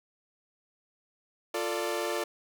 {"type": "chord", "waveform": "sawtooth", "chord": "D minor", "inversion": "first", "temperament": "equal with one note detuned", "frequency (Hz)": [349.2, 445.1, 587.3], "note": ["F4", "A4", "D5"], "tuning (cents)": [0, 20, 0], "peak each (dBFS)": -30, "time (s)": [1.54, 2.24], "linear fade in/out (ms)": 5, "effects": []}